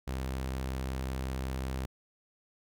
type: tone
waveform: sawtooth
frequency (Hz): 65.41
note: C2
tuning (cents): 0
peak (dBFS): -29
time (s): 0.07-1.86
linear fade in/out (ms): 10
effects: none